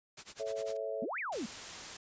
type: noise with tremolo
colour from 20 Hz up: white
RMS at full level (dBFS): -45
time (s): 0.17-0.77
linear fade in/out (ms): 5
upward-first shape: sine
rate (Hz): 10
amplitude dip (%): 95
type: chord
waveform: sine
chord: A major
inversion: none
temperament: equal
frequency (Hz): 440 / 554.4 / 659.3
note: A4 / C#5 / E5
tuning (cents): 0 / 0 / 0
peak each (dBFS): -39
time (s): 0.39-1.06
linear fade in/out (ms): 20
type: exponential two-way sweep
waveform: sine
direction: up then down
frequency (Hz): 196 to 2561 to 196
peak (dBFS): -35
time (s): 1.02-1.46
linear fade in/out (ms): 5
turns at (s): 1.19
type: noise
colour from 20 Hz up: white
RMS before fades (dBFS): -44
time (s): 1.32-1.97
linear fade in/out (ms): 5
effects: resampled to 16000 Hz